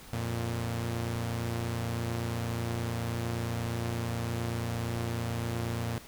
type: tone pair together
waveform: sawtooth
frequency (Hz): 87.84 / 116.54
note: F2 / A#2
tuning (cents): +11 / 0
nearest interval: perfect fourth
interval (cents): 489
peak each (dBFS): -33 / -28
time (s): 0.13-5.98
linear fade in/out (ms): 0
effects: pink hiss -50 dBFS RMS until 6.07 s